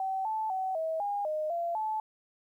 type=tone with pitch steps; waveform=sine; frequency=766 / 874 / 757 / 643 / 813 / 616 / 684 / 868 Hz; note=G5 / A5 / F#5 / E5 / G#5 / D#5 / F5 / A5; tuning=-40 / -12 / +39 / -43 / -37 / -17 / -36 / -24 cents; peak=-29 dBFS; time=0-2 s; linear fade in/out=2 ms; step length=250 ms; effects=11-bit